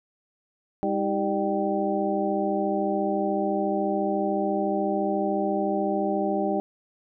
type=tone cluster; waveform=sine; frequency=202 / 318.9 / 392.9 / 598 / 778 Hz; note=G#3 / D#4 / G4 / D5 / G5; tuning=-48 / +43 / +4 / +31 / -13 cents; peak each=-29 dBFS; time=0.83-6.6 s; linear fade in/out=0 ms; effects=none